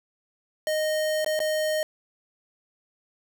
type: tone with dropouts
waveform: square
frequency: 619 Hz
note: D#5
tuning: 9 cents flat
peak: -24 dBFS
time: 0.67-1.83 s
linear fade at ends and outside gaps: 1 ms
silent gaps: 1.246-1.262 / 1.392-1.402 s
effects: none